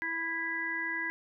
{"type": "harmonic tone", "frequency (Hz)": 329.6, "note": "E4", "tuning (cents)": 0, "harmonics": [1, 3, 5, 6], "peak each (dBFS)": [-43, -42, -35, -34], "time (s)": [0.02, 1.1], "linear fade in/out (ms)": 0, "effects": []}